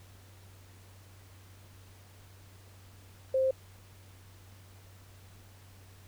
sine tone, 526 Hz, C5, 9 cents sharp, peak -24 dBFS, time 3.34-3.51 s, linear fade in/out 5 ms, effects added 95 Hz sine -53 dBFS peak until 6.07 s + pink hiss -59 dBFS RMS until 6.07 s

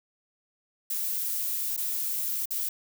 violet noise with dropouts, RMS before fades -30 dBFS, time 0.9-2.69 s, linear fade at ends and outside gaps 5 ms, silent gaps 1.766-1.775 / 2.457-2.506 s, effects none

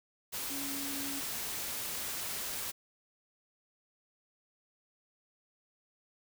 sine tone in noise, 278.7 Hz, C#4, 9 cents sharp, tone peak -41 dBFS, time 0.5-1.21 s, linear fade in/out 20 ms, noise white, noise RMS -38 dBFS, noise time 0.32-2.72 s, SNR -6 dB, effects none

